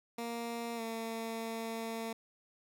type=tone with pitch glide; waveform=15% pulse; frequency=233.7 to 226.4 Hz; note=A#3 to A3; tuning=+5 to +50 cents; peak=-31 dBFS; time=0.18-2.13 s; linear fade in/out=5 ms; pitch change=-55 cents; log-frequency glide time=0.76-0.81 s; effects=none